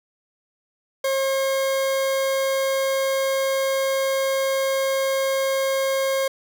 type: tone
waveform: 40% pulse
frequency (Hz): 538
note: C5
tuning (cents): +48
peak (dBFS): -19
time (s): 1.04-6.28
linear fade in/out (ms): 5
effects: 9-bit